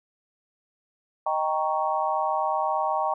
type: chord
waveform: sine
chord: Eb dominant seventh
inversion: none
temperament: equal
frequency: 622.3 / 784 / 932.3 / 1108.7 Hz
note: Eb5 / G5 / Bb5 / Db6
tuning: 0 / 0 / 0 / 0 cents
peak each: -29 / -27 / -28 / -29 dBFS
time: 1.26-3.14 s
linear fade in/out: 5 ms
effects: none